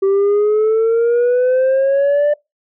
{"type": "exponential sweep", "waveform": "sine", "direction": "up", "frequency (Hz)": [386.7, 594], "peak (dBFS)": -8, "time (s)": [0.02, 2.34], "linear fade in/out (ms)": 10, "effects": ["noise-tail reverb RT60 0.2 s tail -25 dB re dry", "tanh soft clip ceiling -10 dBFS"]}